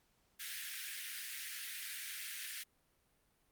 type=high-pass noise; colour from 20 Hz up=pink; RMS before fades=-44 dBFS; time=0.39-2.64 s; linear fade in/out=20 ms; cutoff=1600 Hz; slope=48 dB/octave; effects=pink hiss -75 dBFS RMS until 3.51 s + Opus 48 kbps